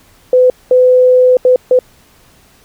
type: tone bursts at uneven times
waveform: sine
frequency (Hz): 505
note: B4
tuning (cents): +39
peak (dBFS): -4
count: 4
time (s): 0.33-0.5 / 0.71-1.37 / 1.45-1.56 / 1.71-1.79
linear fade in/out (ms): 2
effects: pink hiss -47 dBFS RMS until 2.64 s